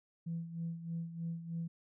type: tone with tremolo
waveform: sine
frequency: 166.8 Hz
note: E3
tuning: 21 cents sharp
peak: -34 dBFS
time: 0.26-1.68 s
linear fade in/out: 10 ms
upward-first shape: sine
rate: 3.2 Hz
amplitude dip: 70%
effects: tanh soft clip ceiling -31 dBFS